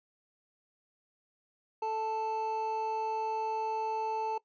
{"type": "tone pair together", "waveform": "triangle", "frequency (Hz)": [440, 880], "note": ["A4", "A5"], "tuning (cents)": [0, 0], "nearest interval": "octave", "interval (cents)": 1200, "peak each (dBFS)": [-34, -30], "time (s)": [1.82, 4.38], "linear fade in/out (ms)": 5, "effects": ["noise-tail reverb RT60 0.1 s tail -20 dB re dry", "resampled to 16000 Hz"]}